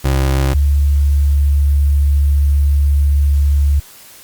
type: tone pair in turn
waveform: 30% pulse / sine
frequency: 67.2 / 71.38 Hz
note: C2 / D2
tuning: +47 / -49 cents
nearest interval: minor second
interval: 104 cents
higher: second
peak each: -9 dBFS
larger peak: neither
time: 0.04-0.54 / 0.54-3.8 s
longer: second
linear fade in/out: 10 ms
effects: white hiss -40 dBFS RMS until 4.23 s + Opus 48 kbps